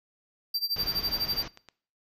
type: tone with tremolo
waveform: square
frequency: 4699 Hz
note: D8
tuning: in tune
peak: -25 dBFS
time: 0.54-1.43 s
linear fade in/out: 5 ms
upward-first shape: sine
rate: 12 Hz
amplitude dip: 90%
type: low-pass noise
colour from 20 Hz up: pink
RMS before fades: -39 dBFS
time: 0.76-1.48 s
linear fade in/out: 2 ms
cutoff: 6200 Hz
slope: 96 dB/octave
type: clicks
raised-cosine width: 0.2 ms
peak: -29 dBFS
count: 3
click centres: 1.433 / 1.574 / 1.687 s
effects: noise-tail reverb RT60 0.5 s tail -21 dB re dry